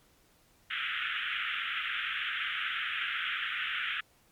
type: band-pass noise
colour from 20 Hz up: pink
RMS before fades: -34 dBFS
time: 0.7-4.01 s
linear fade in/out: 10 ms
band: 1300 to 3400 Hz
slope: 96 dB/octave
effects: pink hiss -65 dBFS RMS until 4.31 s + MP3 96 kbps